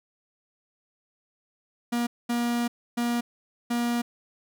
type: tone bursts at uneven times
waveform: 45% pulse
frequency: 238.3 Hz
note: A#3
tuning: 38 cents sharp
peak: -24 dBFS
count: 4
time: 1.92-2.07 / 2.29-2.68 / 2.97-3.21 / 3.7-4.02 s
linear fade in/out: 10 ms
effects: none